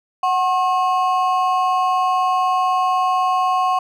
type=ring-modulated tone; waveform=triangle; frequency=910 Hz; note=A#5; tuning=42 cents flat; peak=-10 dBFS; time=0.23-3.79 s; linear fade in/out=5 ms; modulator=168 Hz; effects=none